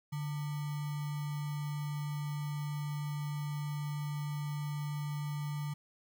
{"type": "tone with sample-and-hold", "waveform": "sine", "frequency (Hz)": 146.83, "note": "D3", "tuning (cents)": 0, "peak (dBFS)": -34, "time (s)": [0.12, 5.74], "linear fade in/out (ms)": 10, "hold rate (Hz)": 1050, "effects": []}